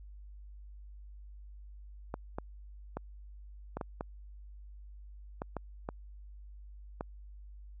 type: clicks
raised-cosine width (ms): 1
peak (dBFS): -22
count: 10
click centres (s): 2.141 / 2.385 / 2.97 / 3.77 / 3.812 / 4.009 / 5.419 / 5.567 / 5.889 / 7.009
effects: added 50 Hz sine -47 dBFS peak until 7.8 s